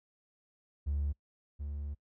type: tone pair in turn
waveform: triangle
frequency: 72 / 72.5 Hz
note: D2 / D2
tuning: -34 / -22 cents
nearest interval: unison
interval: 12 cents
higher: second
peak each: -27 / -34 dBFS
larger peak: first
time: 0.86-1.13 / 1.59-1.95 s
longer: second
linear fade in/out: 20 ms
effects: noise-tail reverb RT60 0.1 s tail -25 dB re dry + tanh soft clip ceiling -25 dBFS